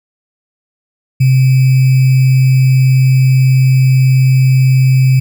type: tone with sample-and-hold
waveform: sine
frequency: 130.81 Hz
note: C3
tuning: in tune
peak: -5 dBFS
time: 1.2-5.2 s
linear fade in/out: 10 ms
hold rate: 2450 Hz
effects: none